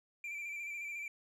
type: tone with vibrato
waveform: triangle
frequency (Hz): 2349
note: D7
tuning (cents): 0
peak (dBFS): -38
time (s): 0.24-1.08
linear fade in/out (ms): 2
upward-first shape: square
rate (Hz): 14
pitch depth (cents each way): 29
effects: none